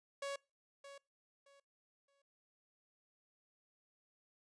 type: tone with echo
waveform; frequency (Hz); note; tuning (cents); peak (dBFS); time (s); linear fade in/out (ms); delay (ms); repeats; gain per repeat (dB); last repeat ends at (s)
sawtooth; 558; C#5; +11; -36; 0.22-0.36; 5; 620; 3; -12; 2.22
effects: noise-tail reverb RT60 0.3 s tail -25 dB re dry + resampled to 22050 Hz